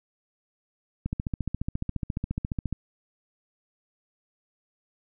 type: click train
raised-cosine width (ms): 5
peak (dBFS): -16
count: 25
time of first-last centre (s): 1.06-2.727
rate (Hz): 14.4
effects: none